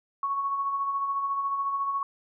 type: tone with tremolo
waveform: sine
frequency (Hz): 1108.7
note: C#6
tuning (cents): 0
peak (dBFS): -24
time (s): 0.23-2.03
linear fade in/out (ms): 2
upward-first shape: sine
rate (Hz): 14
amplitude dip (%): 40
effects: none